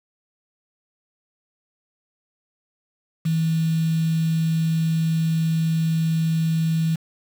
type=tone with quantisation; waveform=sine; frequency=161.9 Hz; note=E3; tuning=31 cents flat; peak=-18 dBFS; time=3.25-6.96 s; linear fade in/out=10 ms; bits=6; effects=none